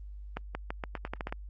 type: accelerating click train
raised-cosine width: 0.5 ms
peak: -19 dBFS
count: 10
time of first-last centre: 0.37-1.325 s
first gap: 180 ms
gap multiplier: 0.86
effects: added 50 Hz sine -41 dBFS peak until 1.49 s + Opus 32 kbps